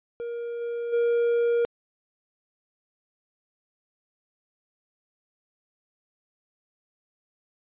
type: tone with level steps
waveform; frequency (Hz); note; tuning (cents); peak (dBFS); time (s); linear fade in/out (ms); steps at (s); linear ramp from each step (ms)
triangle; 471.5; A#4; +20; -28 / -26 / -18; 0.2-1.65; 0; 0.6 / 0.92; 20
effects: resampled to 8000 Hz